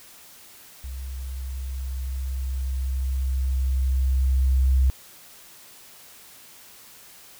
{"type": "tone with level ramp", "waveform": "sine", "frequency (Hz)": 65.41, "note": "C2", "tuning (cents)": 0, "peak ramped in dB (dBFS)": [-31, -15], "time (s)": [0.84, 4.9], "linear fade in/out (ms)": 0, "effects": ["white hiss -48 dBFS RMS until 7.39 s"]}